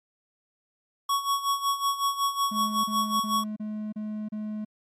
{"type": "tone with tremolo", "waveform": "square", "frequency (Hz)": 1115, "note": "C#6", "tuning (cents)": 10, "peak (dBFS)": -22, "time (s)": [1.09, 3.44], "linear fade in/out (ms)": 5, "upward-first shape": "sine", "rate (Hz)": 5.4, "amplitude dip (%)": 75}
{"type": "tone bursts", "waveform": "triangle", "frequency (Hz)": 213.3, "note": "G#3", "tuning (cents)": 46, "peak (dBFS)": -28, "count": 6, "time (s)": [2.51, 4.65], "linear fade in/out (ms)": 10, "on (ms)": 330, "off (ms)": 32}
{"effects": ["MP3 64 kbps"]}